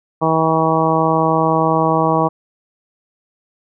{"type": "harmonic tone", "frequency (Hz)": 160.6, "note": "E3", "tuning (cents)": -45, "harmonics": [1, 2, 3, 4, 5, 6, 7], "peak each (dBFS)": [-20, -20, -20, -20, -20, -20, -20], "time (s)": [0.21, 2.29], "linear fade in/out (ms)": 20, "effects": []}